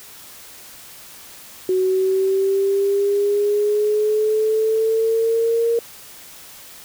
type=linear sweep; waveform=sine; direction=up; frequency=370.4 to 466.2 Hz; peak=-15 dBFS; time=1.69-5.79 s; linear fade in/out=2 ms; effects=white hiss -41 dBFS RMS until 6.84 s